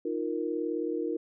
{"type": "chord", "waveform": "sine", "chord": "Eb suspended second", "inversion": "none", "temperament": "just", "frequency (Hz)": [311.1, 350, 466.7], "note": ["Eb4", "F4", "Bb4"], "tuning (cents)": [0, 4, 2], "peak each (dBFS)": -33, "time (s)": [0.05, 1.17], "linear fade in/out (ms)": 5, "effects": []}